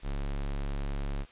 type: tone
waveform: square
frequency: 34.99 Hz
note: C#1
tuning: 17 cents sharp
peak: -31 dBFS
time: 0.02-1.26 s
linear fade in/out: 50 ms
effects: white hiss -56 dBFS RMS until 1.31 s + resampled to 8000 Hz